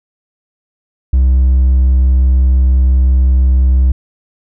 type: tone with hard clipping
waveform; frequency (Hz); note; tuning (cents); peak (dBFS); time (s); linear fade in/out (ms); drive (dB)
sine; 64.7; C2; -19; -7; 1.13-3.92; 5; 2
effects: none